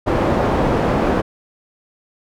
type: low-pass noise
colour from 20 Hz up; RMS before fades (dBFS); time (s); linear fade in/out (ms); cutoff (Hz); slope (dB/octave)
white; -17; 0.06-1.22; 20; 640; 12
effects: none